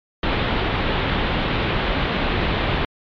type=low-pass noise; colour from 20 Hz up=pink; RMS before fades=-21 dBFS; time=0.23-2.85 s; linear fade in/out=2 ms; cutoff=3800 Hz; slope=48 dB/octave; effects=MP3 64 kbps